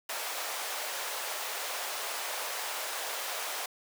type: high-pass noise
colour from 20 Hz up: pink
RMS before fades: -36 dBFS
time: 0.09-3.66 s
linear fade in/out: 5 ms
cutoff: 550 Hz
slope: 24 dB/octave
effects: none